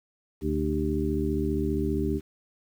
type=harmonic tone with a mistuned harmonic; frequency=75 Hz; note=D2; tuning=37 cents sharp; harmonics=1 / 2 / 3 / 4 / 5; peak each=-30 / -33 / -31 / -30 / -30 dBFS; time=0.41-2.21 s; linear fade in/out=50 ms; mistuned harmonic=5; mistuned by=+69 cents; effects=9-bit